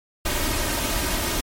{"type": "noise with comb filter", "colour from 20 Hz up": "pink", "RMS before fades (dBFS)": -24, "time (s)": [0.25, 1.41], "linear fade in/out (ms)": 10, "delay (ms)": 3.2, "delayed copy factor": 0.55, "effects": ["MP3 64 kbps"]}